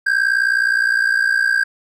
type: ring-modulated tone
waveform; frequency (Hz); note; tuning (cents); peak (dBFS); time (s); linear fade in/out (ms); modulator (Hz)
triangle; 1593; G6; +27; -9; 0.06-1.64; 10; 29.8
effects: none